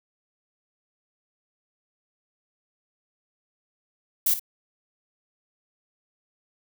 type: noise with echo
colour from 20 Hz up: violet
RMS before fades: -21 dBFS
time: 4.26-4.34 s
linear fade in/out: 5 ms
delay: 56 ms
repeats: 1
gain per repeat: -12 dB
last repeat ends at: 4.396 s
effects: none